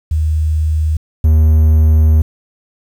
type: tone pair in turn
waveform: sine / triangle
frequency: 78 / 78 Hz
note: D#2 / D#2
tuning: +5 / +5 cents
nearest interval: unison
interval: 0 cents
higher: neither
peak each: -11 / -4 dBFS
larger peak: second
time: 0.11-0.97 / 1.24-2.22 s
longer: second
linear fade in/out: 5 ms
effects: 7-bit